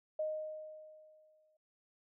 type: tone with exponential decay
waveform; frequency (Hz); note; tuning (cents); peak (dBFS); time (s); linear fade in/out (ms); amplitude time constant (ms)
sine; 620; D#5; -6; -32; 0.19-1.57; 5; 300
effects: none